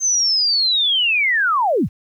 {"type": "linear sweep", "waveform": "sine", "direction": "down", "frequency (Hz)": [6320, 44.82], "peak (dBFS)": -14, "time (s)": [0, 1.89], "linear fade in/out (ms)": 50, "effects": ["9-bit"]}